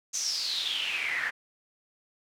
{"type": "noise with band-pass filter sweep", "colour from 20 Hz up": "pink", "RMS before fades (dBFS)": -31, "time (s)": [0.13, 1.31], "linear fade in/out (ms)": 20, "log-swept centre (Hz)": [6400, 1700], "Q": 7.9, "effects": []}